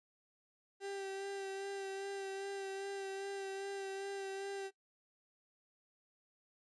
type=tone with vibrato; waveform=35% pulse; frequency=392 Hz; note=G4; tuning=in tune; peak=-39 dBFS; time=0.8-4.71 s; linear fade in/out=50 ms; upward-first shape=sine; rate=2.5 Hz; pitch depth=22 cents each way; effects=noise-tail reverb RT60 0.1 s tail -17 dB re dry + resampled to 22050 Hz